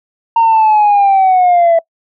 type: linear sweep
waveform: sine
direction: down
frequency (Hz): 924 to 659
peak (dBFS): -4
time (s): 0.36-1.79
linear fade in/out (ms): 5
effects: noise-tail reverb RT60 0.1 s tail -24 dB re dry + tanh soft clip ceiling -4 dBFS